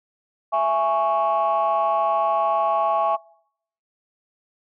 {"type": "chord", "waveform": "sine", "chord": "C# minor", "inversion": "first", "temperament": "just", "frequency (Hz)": [665.2, 831.5, 1108.7], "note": ["E5", "G#5", "C#6"], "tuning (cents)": [16, 2, 0], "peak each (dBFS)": -21, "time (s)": [0.52, 3.17], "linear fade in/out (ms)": 20, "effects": ["noise-tail reverb RT60 0.7 s tail -25 dB re dry", "tanh soft clip ceiling -12 dBFS"]}